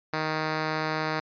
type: tone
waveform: 5% pulse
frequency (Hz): 156.3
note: D#3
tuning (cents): +8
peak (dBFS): -15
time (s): 0.13-1.2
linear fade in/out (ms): 5
effects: resampled to 11025 Hz